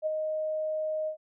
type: tone with ADSR envelope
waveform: sine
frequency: 622.3 Hz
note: D#5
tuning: in tune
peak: -24 dBFS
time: 0.02-1.17 s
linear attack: 43 ms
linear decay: 18 ms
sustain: -4 dB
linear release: 96 ms
effects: none